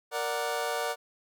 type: chord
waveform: 25% pulse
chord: Bb augmented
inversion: none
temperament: equal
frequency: 466.2 / 587.3 / 740 Hz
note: Bb4 / D5 / F#5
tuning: 0 / 0 / 0 cents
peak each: -30 dBFS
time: 0.11-0.96 s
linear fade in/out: 50 ms
effects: none